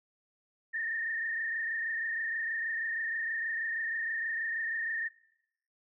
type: tone with frequency modulation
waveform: sine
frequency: 1815 Hz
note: A#6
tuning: 47 cents flat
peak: -31 dBFS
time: 0.73-5.09 s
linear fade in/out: 20 ms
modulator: 26.3 Hz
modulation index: 2.2
effects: noise-tail reverb RT60 0.8 s tail -21 dB re dry